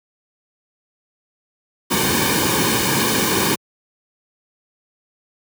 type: noise with comb filter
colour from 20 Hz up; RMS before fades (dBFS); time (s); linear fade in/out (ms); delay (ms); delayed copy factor
pink; -18; 1.9-3.56; 20; 1.5; -0.75
effects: high-pass 100 Hz 12 dB/octave